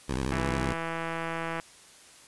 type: tone with vibrato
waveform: 10% pulse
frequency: 65.4 Hz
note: C2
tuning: in tune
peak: -20 dBFS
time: 0.08-0.74 s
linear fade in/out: 20 ms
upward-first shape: square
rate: 11 Hz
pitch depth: 110 cents each way
type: click train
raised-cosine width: 0.5 ms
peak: -18 dBFS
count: 212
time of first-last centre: 0.32-1.599 s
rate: 165 Hz
effects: white hiss -53 dBFS RMS until 2.27 s + resampled to 24000 Hz